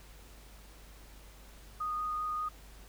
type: tone with vibrato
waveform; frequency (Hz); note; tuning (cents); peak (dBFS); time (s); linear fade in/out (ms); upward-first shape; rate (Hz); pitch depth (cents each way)
sine; 1236; D#6; -12; -32; 1.8-2.49; 10; sine; 5.1; 8
effects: added 50 Hz sine -52 dBFS peak until 2.88 s + pink hiss -57 dBFS RMS until 2.88 s